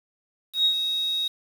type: tone with ADSR envelope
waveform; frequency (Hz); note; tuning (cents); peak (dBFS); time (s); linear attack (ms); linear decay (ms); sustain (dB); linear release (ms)
sine; 3771; A#7; +19; -16; 0.53-1.28; 120; 85; -7; 6
effects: 7-bit